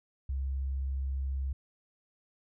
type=tone with vibrato; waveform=sine; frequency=67.2 Hz; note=C2; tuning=47 cents sharp; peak=-30 dBFS; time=0.29-1.53 s; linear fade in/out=5 ms; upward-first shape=sine; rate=19 Hz; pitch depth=13 cents each way; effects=none